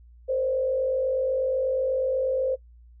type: tone with frequency modulation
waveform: sine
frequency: 523.3 Hz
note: C5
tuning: in tune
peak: -22 dBFS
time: 0.28-2.56 s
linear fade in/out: 20 ms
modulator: 48.2 Hz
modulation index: 0.67
effects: noise-tail reverb RT60 0.1 s tail -20 dB re dry + added 59 Hz sine -48 dBFS peak until 3 s